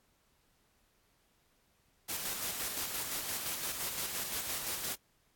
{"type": "noise with tremolo", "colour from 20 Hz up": "white", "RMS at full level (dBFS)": -36, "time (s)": [2.08, 4.96], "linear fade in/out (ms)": 20, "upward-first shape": "square", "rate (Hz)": 5.8, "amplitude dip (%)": 35, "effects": ["pink hiss -72 dBFS RMS until 5.35 s", "AAC 64 kbps"]}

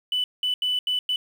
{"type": "tone bursts at uneven times", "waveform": "sine", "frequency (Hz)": 2988, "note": "F#7", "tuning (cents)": 16, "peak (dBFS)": -20, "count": 5, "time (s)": [[0.12, 0.24], [0.43, 0.54], [0.62, 0.79], [0.87, 0.99], [1.09, 1.16]], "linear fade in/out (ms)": 2, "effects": ["tanh soft clip ceiling -18 dBFS", "8-bit"]}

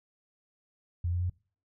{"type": "tone with pitch steps", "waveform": "sine", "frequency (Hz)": [86.7, 88.16, 89.65], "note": ["F2", "F2", "F2"], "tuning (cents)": [-12, 17, 46], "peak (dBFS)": -27, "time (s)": [1.04, 1.298], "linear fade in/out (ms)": 5, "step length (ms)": 86, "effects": ["noise-tail reverb RT60 0.4 s tail -23 dB re dry"]}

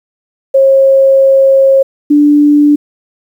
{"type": "tone pair in turn", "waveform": "sine", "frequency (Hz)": [540, 293.4], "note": ["C#5", "D4"], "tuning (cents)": [-45, -2], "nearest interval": "major seventh", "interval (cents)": 1057, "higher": "first", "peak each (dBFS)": -3, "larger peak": "neither", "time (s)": [[0.54, 1.83], [2.1, 2.76]], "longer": "first", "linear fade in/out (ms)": 10, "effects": ["7-bit"]}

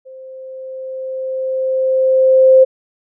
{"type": "tone with level ramp", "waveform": "sine", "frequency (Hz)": 523.3, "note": "C5", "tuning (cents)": 0, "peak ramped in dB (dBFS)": [-33, -3], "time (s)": [0.05, 2.65], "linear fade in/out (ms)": 20, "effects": []}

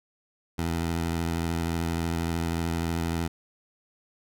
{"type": "tone with vibrato", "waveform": "15% pulse", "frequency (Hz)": 83.5, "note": "E2", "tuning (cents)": 23, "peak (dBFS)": -20, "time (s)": [0.58, 3.28], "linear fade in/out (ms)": 10, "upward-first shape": "sine", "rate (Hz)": 13, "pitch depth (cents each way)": 33, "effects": []}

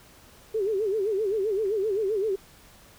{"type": "tone with vibrato", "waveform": "sine", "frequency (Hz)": 411.5, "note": "G#4", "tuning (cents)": -16, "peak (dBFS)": -23, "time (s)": [0.54, 2.36], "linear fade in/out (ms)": 10, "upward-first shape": "sine", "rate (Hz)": 7.7, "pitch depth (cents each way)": 150, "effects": ["pink hiss -53 dBFS RMS until 2.98 s"]}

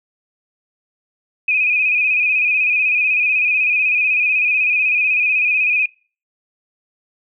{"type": "tone with vibrato", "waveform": "sine", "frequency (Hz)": 2489, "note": "D#7", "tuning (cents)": 0, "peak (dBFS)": -13, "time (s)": [1.48, 5.86], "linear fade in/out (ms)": 5, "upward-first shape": "square", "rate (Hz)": 16, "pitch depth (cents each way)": 38, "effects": ["noise-tail reverb RT60 0.4 s tail -25 dB re dry"]}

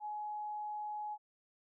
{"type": "tone", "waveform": "sine", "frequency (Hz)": 842, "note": "G#5", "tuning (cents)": 24, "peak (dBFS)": -38, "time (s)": [0, 1.18], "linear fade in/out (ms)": 50, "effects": []}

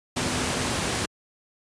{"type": "tone in noise", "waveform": "sine", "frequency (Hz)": 251.1, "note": "B3", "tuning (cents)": 29, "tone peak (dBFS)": -32, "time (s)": [0.16, 0.73], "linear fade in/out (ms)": 10, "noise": "pink", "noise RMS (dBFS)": -26, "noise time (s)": [0.16, 1.06], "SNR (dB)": -9, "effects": ["high-pass 80 Hz 12 dB/octave", "resampled to 22050 Hz"]}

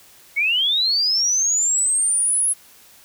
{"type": "linear sweep", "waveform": "sine", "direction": "up", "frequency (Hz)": [2158, 10770], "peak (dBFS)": -16, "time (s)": [0.36, 2.54], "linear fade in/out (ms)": 20, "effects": ["white hiss -49 dBFS RMS until 3.04 s"]}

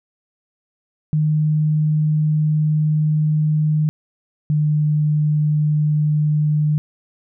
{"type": "tone pair in turn", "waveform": "sine", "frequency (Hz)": [153.2, 150.92], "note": ["D#3", "D3"], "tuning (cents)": [-27, 48], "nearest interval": "unison", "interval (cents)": 25, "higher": "first", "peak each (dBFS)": -14, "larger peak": "neither", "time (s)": [[1.13, 3.89], [4.5, 6.78]], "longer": "first", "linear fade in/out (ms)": 0, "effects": []}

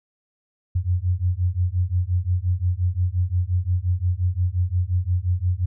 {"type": "beating tone pair", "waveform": "sine", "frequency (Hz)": [87.31, 93.01], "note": ["F2", "F#2"], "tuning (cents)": [0, 10], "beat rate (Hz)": 5.7, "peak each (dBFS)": -22, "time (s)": [0.75, 5.66], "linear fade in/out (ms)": 10, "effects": []}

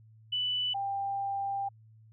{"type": "tone pair in turn", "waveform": "sine", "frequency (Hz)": [2980, 792.5], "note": ["F#7", "G5"], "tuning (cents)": [12, 19], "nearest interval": "octave + major seventh", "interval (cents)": 2293, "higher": "first", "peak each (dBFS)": [-28, -30], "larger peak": "first", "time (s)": [[0.32, 0.74], [0.74, 1.69]], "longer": "second", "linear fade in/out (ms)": 10, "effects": ["added 110 Hz sine -54 dBFS peak until 2.12 s"]}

